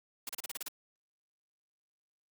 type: noise bursts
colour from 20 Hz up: white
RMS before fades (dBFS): -39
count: 8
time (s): 0.27-0.683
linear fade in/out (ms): 2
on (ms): 21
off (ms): 35
effects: high-pass 200 Hz 12 dB/octave + Opus 48 kbps